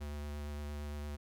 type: tone with vibrato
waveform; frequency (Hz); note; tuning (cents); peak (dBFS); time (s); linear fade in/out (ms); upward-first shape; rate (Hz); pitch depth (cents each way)
square; 73.42; D2; 0; -40; 0-1.17; 20; triangle; 8.7; 17
effects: none